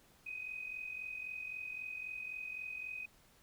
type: tone with amplitude modulation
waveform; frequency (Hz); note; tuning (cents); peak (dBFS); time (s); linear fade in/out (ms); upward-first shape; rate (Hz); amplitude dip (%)
sine; 2509; D#7; +14; -38; 0.26-3.06; 10; sine; 43.8; 65
effects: pink hiss -66 dBFS RMS until 3.42 s